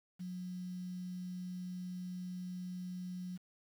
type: tone with quantisation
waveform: sine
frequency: 181.2 Hz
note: F#3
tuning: 36 cents flat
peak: -40 dBFS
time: 0.19-3.38 s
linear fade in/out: 20 ms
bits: 10
effects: none